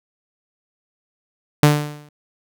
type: tone with exponential decay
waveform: sawtooth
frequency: 148.2 Hz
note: D3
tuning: 16 cents sharp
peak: -3 dBFS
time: 1.63-2.09 s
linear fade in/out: 2 ms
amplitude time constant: 100 ms
effects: none